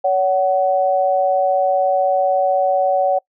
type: tone pair together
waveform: sine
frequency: 565 / 749 Hz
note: C#5 / F#5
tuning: +33 / +21 cents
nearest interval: perfect fourth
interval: 488 cents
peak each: -16 dBFS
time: 0.04-3.19 s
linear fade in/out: 10 ms
effects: noise-tail reverb RT60 0.1 s tail -25 dB re dry